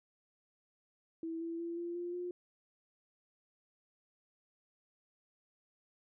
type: tone with pitch steps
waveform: sine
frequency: 327.7 / 333 / 338.5 / 344 / 349.6 / 355.3 Hz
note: E4 / E4 / E4 / F4 / F4 / F4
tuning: -10 / +18 / +46 / -26 / +2 / +30 cents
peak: -37 dBFS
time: 1.23-2.31 s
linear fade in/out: 2 ms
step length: 180 ms
effects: none